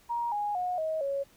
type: tone with pitch steps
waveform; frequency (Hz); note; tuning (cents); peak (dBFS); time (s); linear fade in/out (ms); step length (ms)
sine; 944 / 826.6 / 723.7 / 633.7 / 554.9; A#5 / G#5 / F#5 / D#5 / C#5; +22 / -8 / -39 / +32 / +2; -28; 0.09-1.24; 20; 230
effects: pink hiss -61 dBFS RMS until 1.36 s